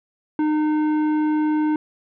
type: tone with tanh clipping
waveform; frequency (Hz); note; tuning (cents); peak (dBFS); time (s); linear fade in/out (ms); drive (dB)
sine; 305.5; D#4; -32; -19; 0.39-1.76; 2; 11
effects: none